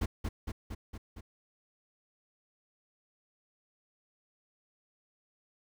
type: noise with echo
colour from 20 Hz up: brown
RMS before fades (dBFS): -30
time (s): 0.01-0.06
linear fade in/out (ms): 10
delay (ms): 230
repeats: 5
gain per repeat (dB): -3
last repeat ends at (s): 1.21
effects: none